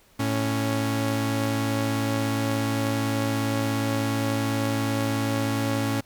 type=tone pair together; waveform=sawtooth; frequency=110.32 / 277.2 Hz; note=A2 / C#4; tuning=+5 / 0 cents; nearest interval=octave + major third; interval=1595 cents; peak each=-22 dBFS; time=0.19-6.01 s; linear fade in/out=10 ms; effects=pink hiss -58 dBFS RMS until 6.05 s